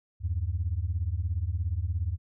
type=beating tone pair; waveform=sine; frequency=77.78 / 94.78 Hz; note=D#2 / F#2; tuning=0 / +42 cents; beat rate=17 Hz; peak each=-29 dBFS; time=0.2-2.18 s; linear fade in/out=50 ms; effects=tanh soft clip ceiling -19 dBFS